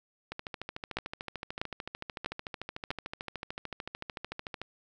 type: two click trains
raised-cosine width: 0.3 ms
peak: -21 / -15 dBFS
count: 59 / 4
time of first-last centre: 0.32-4.616 / 0.97-2.905 s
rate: 13.5 / 1.55 Hz
effects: none